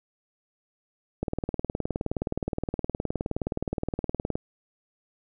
click train, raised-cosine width 2 ms, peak -14 dBFS, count 61, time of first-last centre 1.23-4.355 s, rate 19.2 Hz, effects none

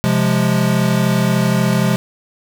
square chord, F minor, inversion second, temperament equal, 130.81 / 174.61 / 207.7 Hz, C3 / F3 / Ab3, 0 / 0 / 0 cents, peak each -18 dBFS, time 0.04-1.96 s, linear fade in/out 0 ms, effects none

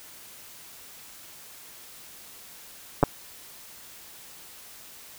clicks, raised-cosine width 1 ms, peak -4 dBFS, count 2, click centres 3.029 / 3.036 s, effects white hiss -47 dBFS RMS until 5.18 s

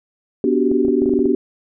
sine chord, G major seventh, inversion first, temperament equal with one note detuned, 246.9 / 290.3 / 370 / 392 Hz, B3 / D4 / F#4 / G4, 0 / -20 / 0 / 0 cents, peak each -19 dBFS, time 0.44-1.35 s, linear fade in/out 2 ms
clicks, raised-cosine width 2 ms, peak -17 dBFS, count 9, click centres 0.715 / 0.85 / 0.884 / 1.02 / 1.059 / 1.094 / 1.137 / 1.191 / 1.257 s
effects none

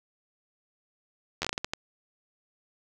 slowing click train, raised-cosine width 0.2 ms, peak -12 dBFS, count 9, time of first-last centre 1.42-1.735 s, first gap 11 ms, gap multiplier 1.35, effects none

